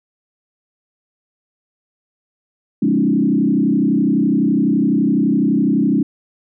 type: tone with frequency modulation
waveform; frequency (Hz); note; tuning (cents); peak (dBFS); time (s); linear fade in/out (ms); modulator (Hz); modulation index
sine; 246.9; B3; 0; -12; 2.82-6.03; 5; 31.9; 2.1
effects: none